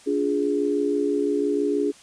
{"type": "chord", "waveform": "sine", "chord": "D diminished", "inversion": "none", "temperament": "equal with one note detuned", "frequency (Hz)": [288.3, 349.2, 415.3], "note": ["D4", "F4", "Ab4"], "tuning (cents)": [-32, 0, 0], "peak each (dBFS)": [-24, -28, -23], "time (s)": [0.06, 1.92], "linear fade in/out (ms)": 20, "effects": ["white hiss -50 dBFS RMS until 2.02 s", "resampled to 22050 Hz"]}